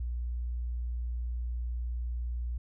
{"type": "tone", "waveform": "sine", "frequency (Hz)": 59.8, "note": "A#1", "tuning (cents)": 45, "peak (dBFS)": -31, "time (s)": [0, 2.58], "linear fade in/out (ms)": 5, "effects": []}